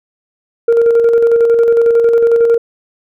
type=tone with tremolo; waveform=sine; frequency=464.9 Hz; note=A#4; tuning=5 cents flat; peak=-3 dBFS; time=0.68-2.58 s; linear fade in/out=5 ms; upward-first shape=square; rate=11 Hz; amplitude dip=40%; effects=tanh soft clip ceiling -4 dBFS